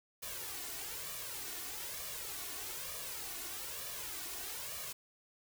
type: noise with flanger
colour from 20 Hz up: white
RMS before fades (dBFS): -43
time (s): 0.22-4.93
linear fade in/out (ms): 10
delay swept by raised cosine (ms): 1.7 to 2.8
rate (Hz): 1.1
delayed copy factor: +0.65
effects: none